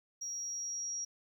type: tone with level ramp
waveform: triangle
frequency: 5670 Hz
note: F8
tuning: 25 cents sharp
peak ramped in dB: -35 to -32 dBFS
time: 0.21-1.05 s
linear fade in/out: 10 ms
effects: tanh soft clip ceiling -34 dBFS